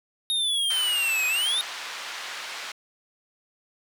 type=exponential two-way sweep; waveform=square; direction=down then up; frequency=3742 to 2489 to 3742 Hz; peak=-23 dBFS; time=0.3-1.61 s; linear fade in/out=0 ms; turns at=1.27 s
type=band-pass noise; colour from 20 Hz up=pink; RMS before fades=-36 dBFS; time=0.7-2.72 s; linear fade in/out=5 ms; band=1200 to 5100 Hz; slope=12 dB/octave
effects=none